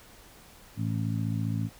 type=harmonic tone; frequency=55 Hz; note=A1; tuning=in tune; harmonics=2 / 3 / 4 / 5; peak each=-29 / -33 / -35 / -37 dBFS; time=0.76-1.7 s; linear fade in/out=50 ms; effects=pink hiss -53 dBFS RMS until 1.79 s